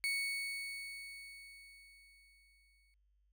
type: tone with exponential decay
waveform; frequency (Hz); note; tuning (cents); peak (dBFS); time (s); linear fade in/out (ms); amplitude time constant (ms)
35% pulse; 2221; C#7; +3; -31; 0.04-2.94; 0; 630
effects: added 50 Hz sine -70 dBFS peak until 3.32 s